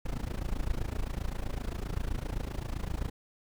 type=noise with amplitude modulation; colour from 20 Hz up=brown; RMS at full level=-30 dBFS; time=0.05-3.1 s; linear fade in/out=10 ms; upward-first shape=sine; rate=27.7 Hz; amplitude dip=90%; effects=none